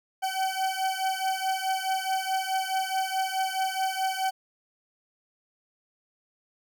40% pulse beating tone pair, 760 / 764.7 Hz, F#5 / G5, +46 / -43 cents, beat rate 4.7 Hz, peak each -28 / -29 dBFS, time 0.22-4.31 s, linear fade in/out 20 ms, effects none

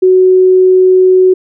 sine tone, 371.4 Hz, F#4, 7 cents sharp, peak -3 dBFS, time 0.02-1.34 s, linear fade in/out 10 ms, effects none

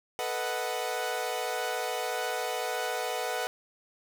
sawtooth chord, B dominant seventh, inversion third, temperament equal, 440 / 493.9 / 622.3 / 740 Hz, A4 / B4 / D#5 / F#5, 0 / 0 / 0 / 0 cents, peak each -34 / -31 / -34 / -30 dBFS, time 0.19-3.47 s, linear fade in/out 0 ms, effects none

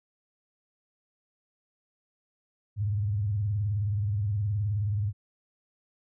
sine tone with vibrato, 102.9 Hz, G#2, 16 cents flat, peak -25 dBFS, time 2.76-5.13 s, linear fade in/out 50 ms, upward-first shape sine, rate 19 Hz, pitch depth 130 cents each way, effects none

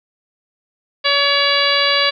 harmonic tone with a mistuned harmonic, 566 Hz, C#5, 36 cents sharp, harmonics 1 / 2 / 3 / 4 / 5 / 6 / 7 / 8, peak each -21 / -21 / -21 / -21 / -21 / -21 / -21 / -21 dBFS, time 1.04-2.11 s, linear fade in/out 20 ms, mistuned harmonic 8, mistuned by +50 cents, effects none

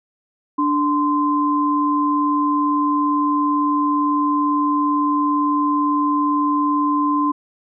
sine tone pair together, 293.7 / 1036.4 Hz, D4 / C6, 0 / -17 cents, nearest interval octave + minor seventh, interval 2183 cents, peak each -18 dBFS, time 0.58-7.32 s, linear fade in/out 10 ms, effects none

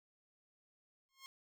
10% pulse tone with exponential growth, 1074 Hz, C6, 45 cents sharp, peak -39 dBFS, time 1.09-1.26 s, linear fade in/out 0 ms, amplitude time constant 35 ms, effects none

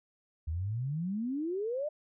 sine exponential sweep, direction up, 74.8 to 622.3 Hz, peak -31 dBFS, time 0.47-1.89 s, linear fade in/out 10 ms, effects none

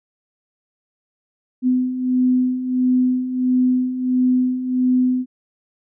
sine beating tone pair, 252 / 253.5 Hz, B3 / B3, +35 / +45 cents, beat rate 1.5 Hz, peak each -22 / -16 dBFS, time 1.62-5.26 s, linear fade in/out 50 ms, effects none

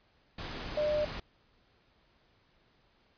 sine tone in noise, 601 Hz, D5, 40 cents sharp, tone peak -27 dBFS, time 0.77-1.05 s, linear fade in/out 5 ms, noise pink, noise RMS -40 dBFS, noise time 0.38-1.2 s, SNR +10 dB, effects pink hiss -68 dBFS RMS until 3.17 s + resampled to 11025 Hz

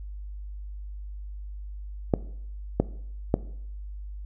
clicks, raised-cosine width 2 ms, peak -6 dBFS, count 3, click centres 2.138 / 2.8 / 3.341 s, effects noise-tail reverb RT60 0.7 s tail -18 dB re dry + added 50 Hz sine -35 dBFS peak until 4.25 s

